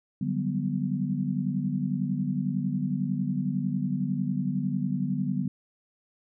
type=chord; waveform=sine; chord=G major seventh; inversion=second; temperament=equal; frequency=146.83 / 185 / 196 / 246.9 Hz; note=D3 / F#3 / G3 / B3; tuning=0 / 0 / 0 / 0 cents; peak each=-31 dBFS; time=0.21-5.48 s; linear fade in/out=5 ms; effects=none